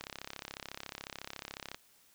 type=click train; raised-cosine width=0.2 ms; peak=-23 dBFS; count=60; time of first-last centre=0.01-1.745 s; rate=34 Hz; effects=white hiss -65 dBFS RMS until 2.14 s

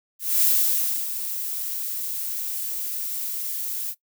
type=noise with ADSR envelope; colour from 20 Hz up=violet; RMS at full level=-18 dBFS; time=0.19-3.95 s; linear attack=230 ms; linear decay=640 ms; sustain=-11 dB; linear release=52 ms; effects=noise-tail reverb RT60 0.1 s tail -19 dB re dry

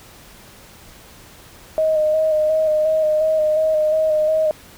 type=tone with vibrato; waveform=sine; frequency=622.3 Hz; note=D#5; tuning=in tune; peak=-14 dBFS; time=1.78-4.51 s; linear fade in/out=0 ms; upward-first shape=square; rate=2.8 Hz; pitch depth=22 cents each way; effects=pink hiss -44 dBFS RMS until 4.77 s

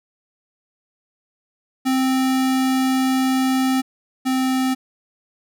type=tone pair in turn; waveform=square; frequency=261.6 / 260.3 Hz; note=C4 / C4; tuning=0 / -9 cents; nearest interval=unison; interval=9 cents; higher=first; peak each=-17 / -18 dBFS; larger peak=first; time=1.85-3.82 / 4.25-4.75 s; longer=first; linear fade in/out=20 ms; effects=none

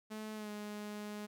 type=tone with pitch glide; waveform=sawtooth; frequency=215.8 to 208.8 Hz; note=A3 to G#3; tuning=-33 to +10 cents; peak=-38 dBFS; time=0.1-1.27 s; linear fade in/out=20 ms; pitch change=-57 cents; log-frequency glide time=0.35-0.5 s; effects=none

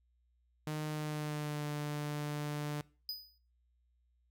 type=tone with pitch glide; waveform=sawtooth; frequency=153 to 148.04 Hz; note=D#3 to D3; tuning=-29 to +14 cents; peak=-32 dBFS; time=0.67-2.81 s; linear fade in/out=2 ms; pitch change=-57 cents; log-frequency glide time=0.87-1.67 s
type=tone with exponential decay; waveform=square; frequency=4978 Hz; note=D#8; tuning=in tune; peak=-35 dBFS; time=3.09-3.38 s; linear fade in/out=1 ms; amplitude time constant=63 ms
effects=noise-tail reverb RT60 0.4 s tail -22 dB re dry + added 60 Hz sine -70 dBFS peak until 4.3 s

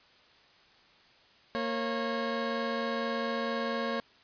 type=tone pair together; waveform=20% pulse; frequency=231.1 / 546.5 Hz; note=A#3 / C#5; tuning=-15 / -25 cents; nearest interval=octave + minor third; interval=1490 cents; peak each=-28 dBFS; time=1.55-4 s; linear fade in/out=0 ms; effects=white hiss -60 dBFS RMS until 4.23 s + resampled to 11025 Hz

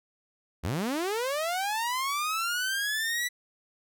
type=linear sweep; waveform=sawtooth; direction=up; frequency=65.41 to 1975.5 Hz; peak=-24 dBFS; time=0.63-3.29 s; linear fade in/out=20 ms; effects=none

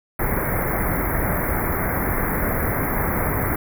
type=band-stop noise; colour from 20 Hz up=pink; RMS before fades=-22 dBFS; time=0.19-3.56 s; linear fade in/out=5 ms; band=2200 to 11000 Hz; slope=96 dB/octave; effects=none

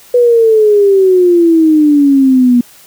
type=exponential sweep; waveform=sine; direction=down; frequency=493.9 to 240 Hz; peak=-4 dBFS; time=0.14-2.61 s; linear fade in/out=5 ms; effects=white hiss -40 dBFS RMS until 2.86 s

